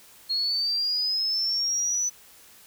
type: linear sweep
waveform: sine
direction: up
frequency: 4268 to 6000 Hz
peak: -23 dBFS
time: 0.29-2.1 s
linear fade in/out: 20 ms
effects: white hiss -52 dBFS RMS until 2.66 s